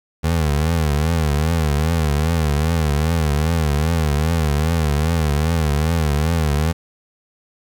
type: tone with vibrato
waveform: 25% pulse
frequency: 77.78 Hz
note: D#2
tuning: in tune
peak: -12 dBFS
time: 0.23-6.73 s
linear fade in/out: 20 ms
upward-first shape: triangle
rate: 2.5 Hz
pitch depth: 160 cents each way
effects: 9-bit